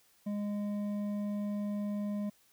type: tone with hard clipping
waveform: sine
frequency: 205.7 Hz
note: G#3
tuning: 16 cents flat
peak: -34 dBFS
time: 0.26-2.3 s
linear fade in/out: 10 ms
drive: 7 dB
effects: white hiss -67 dBFS RMS until 2.52 s